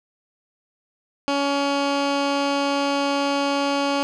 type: tone with low-pass filter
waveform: 15% pulse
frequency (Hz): 281.1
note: C#4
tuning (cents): +24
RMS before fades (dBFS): -22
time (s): 1.28-4.03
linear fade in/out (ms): 0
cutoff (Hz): 4800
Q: 1.3
effects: none